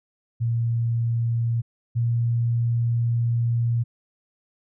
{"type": "tone pair in turn", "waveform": "sine", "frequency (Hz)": [116.54, 117.62], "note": ["A#2", "A#2"], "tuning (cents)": [0, 16], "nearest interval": "unison", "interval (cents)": 16, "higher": "second", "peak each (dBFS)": [-20, -19], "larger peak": "second", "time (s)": [[0.4, 1.62], [1.95, 3.84]], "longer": "second", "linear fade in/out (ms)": 20, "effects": []}